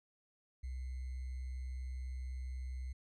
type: tone with sample-and-hold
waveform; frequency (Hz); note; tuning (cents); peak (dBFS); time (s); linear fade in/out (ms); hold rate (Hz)
sine; 63.9; C2; -40; -39; 0.63-2.93; 10; 2100
effects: resampled to 22050 Hz